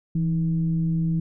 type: tone with frequency modulation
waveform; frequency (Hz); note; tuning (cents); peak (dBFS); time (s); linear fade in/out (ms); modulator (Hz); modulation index
sine; 164.81; E3; 0; -20; 0.15-1.2; 5; 149; 0.37
effects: none